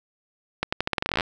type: accelerating click train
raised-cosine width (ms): 0.3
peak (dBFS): -7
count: 16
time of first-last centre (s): 0.63-1.208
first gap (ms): 95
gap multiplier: 0.85
effects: none

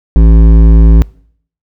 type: tone with hard clipping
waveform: sine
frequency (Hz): 55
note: A1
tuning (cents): 0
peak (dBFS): -3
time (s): 0.16-1.02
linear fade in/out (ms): 0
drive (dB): 12
effects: noise-tail reverb RT60 0.6 s tail -24 dB re dry

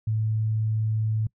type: tone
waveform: sine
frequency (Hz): 109.4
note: A2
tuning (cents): -9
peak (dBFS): -22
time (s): 0.07-1.27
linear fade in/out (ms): 5
effects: noise-tail reverb RT60 0.1 s tail -24 dB re dry

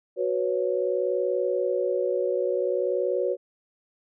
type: chord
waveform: sine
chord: F# suspended fourth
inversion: none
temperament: equal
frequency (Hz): 370 / 493.9 / 554.4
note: F#4 / B4 / C#5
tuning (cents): 0 / 0 / 0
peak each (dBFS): -27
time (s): 0.16-3.37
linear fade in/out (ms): 50
effects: none

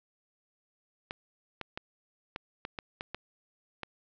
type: clicks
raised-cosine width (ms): 0.3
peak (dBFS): -20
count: 9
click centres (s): 1.109 / 1.613 / 1.775 / 2.361 / 2.651 / 2.788 / 3.009 / 3.146 / 3.833
effects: low-pass 5000 Hz 12 dB/octave

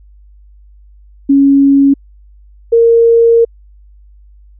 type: tone pair in turn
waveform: sine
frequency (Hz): 277.2 / 462.7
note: C#4 / A#4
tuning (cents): 0 / -13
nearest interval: major sixth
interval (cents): 887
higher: second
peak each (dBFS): -4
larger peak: neither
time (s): 1.29-1.94 / 2.72-3.45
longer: second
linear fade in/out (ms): 10
effects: added 50 Hz sine -38 dBFS peak until 4.59 s

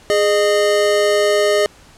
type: tone pair together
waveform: square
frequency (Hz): 415.3 / 611.6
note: G#4 / D#5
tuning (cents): 0 / -30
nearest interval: perfect fifth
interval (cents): 670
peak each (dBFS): -16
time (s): 0.1-1.66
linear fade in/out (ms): 0
effects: pink hiss -46 dBFS RMS until 1.97 s + low-pass 9000 Hz 12 dB/octave

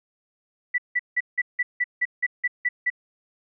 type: tone bursts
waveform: sine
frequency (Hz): 1967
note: B6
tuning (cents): -7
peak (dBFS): -19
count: 11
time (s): 0.74-2.902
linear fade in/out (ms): 10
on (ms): 42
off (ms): 170
effects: none

